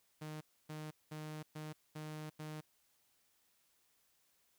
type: tone bursts at uneven times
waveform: sawtooth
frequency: 153.9 Hz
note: D#3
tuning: 19 cents flat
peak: -40 dBFS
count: 6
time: 0.21-0.41 / 0.69-0.91 / 1.11-1.43 / 1.55-1.73 / 1.95-2.3 / 2.39-2.61 s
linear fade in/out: 10 ms
effects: white hiss -75 dBFS RMS until 4.58 s